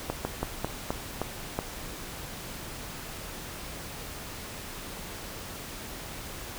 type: slowing click train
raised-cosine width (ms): 1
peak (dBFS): -14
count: 7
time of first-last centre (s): 0.1-1.589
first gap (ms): 150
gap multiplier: 1.2
effects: pink hiss -40 dBFS RMS until 6.58 s